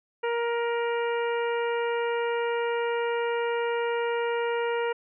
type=harmonic tone; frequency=470 Hz; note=A#4; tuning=14 cents sharp; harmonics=1 / 2 / 3 / 4 / 5 / 6; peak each=-26 / -32 / -36 / -38 / -40 / -42 dBFS; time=0.23-4.93 s; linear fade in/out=10 ms; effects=none